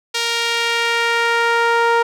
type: tone with band-pass filter sweep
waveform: sawtooth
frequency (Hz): 466.2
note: A#4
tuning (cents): 0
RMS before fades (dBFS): -17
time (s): 0.14-2.03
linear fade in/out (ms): 10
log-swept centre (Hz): 4100 to 1000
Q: 1.1
effects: none